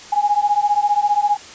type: beating tone pair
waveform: sine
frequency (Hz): 819 / 834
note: G#5 / G#5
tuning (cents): -24 / +7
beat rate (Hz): 15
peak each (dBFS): -17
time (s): 0.12-1.37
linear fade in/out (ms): 10
effects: white hiss -38 dBFS RMS until 1.54 s + resampled to 16000 Hz